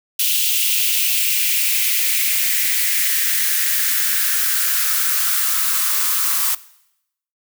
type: noise with high-pass filter sweep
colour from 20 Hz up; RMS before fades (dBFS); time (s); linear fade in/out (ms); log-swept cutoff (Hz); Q
blue; -18; 0.19-6.55; 5; 3000 to 1100; 3.6
effects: noise-tail reverb RT60 0.8 s tail -19 dB re dry